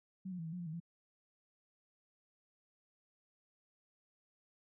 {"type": "tone with pitch steps", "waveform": "sine", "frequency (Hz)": [188.4, 180, 164, 161, 179.3, 172.9, 156.8, 169.3], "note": ["F#3", "F#3", "E3", "E3", "F3", "F3", "D#3", "E3"], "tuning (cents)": [32, -47, -9, -41, 46, -17, 14, 46], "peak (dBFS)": -40, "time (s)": [0.25, 0.802], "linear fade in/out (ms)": 10, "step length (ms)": 69, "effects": []}